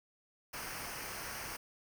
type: noise with comb filter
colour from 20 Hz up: pink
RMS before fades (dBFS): -43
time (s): 0.53-1.57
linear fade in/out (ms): 10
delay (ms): 0.27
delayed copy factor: -0.65
effects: none